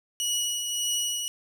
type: tone with tremolo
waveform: 20% pulse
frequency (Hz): 2922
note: F#7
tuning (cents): -22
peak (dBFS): -19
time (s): 0.2-1.28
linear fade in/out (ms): 0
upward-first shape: triangle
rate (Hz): 1.7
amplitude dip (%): 45
effects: none